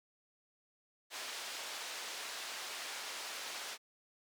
white band-pass noise, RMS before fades -44 dBFS, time 1.1-3.78 s, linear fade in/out 50 ms, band 480 to 5400 Hz, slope 12 dB/octave, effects none

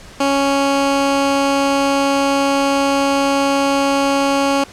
15% pulse tone, 277.2 Hz, C#4, in tune, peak -7 dBFS, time 0.2-4.64 s, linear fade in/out 5 ms, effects pink hiss -39 dBFS RMS until 4.72 s + low-pass 8000 Hz 12 dB/octave

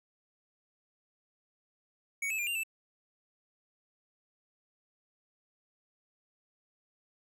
square tone with pitch steps, 2236 / 2601 / 2398 / 2786 / 2644 Hz, C#7 / E7 / D7 / F7 / E7, +14 / -24 / +36 / -5 / +5 cents, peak -32 dBFS, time 2.22-2.635 s, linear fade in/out 5 ms, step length 83 ms, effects none

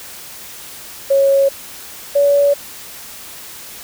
sine tone pair in turn, 550 / 568.7 Hz, C#5 / C#5, -14 / +44 cents, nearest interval minor second, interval 58 cents, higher second, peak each -9 dBFS, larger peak neither, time 1.1-1.49 / 2.15-2.54 s, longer neither, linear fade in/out 10 ms, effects white hiss -34 dBFS RMS until 3.83 s

